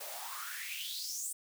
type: noise with high-pass filter sweep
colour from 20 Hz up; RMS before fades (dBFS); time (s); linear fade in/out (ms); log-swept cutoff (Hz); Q
white; -41; 0-1.33; 10; 520 to 8800; 6.4
effects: none